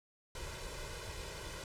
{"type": "noise with comb filter", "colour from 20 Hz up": "pink", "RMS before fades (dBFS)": -44, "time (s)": [0.35, 1.64], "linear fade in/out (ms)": 2, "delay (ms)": 2, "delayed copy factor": 0.75, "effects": ["low-pass 9000 Hz 12 dB/octave"]}